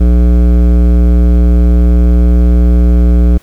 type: tone with hard clipping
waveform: sine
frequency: 59.8 Hz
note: A#1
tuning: 45 cents sharp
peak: -6 dBFS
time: 0-3.38 s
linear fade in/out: 10 ms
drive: 14 dB
effects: pink hiss -45 dBFS RMS until 3.42 s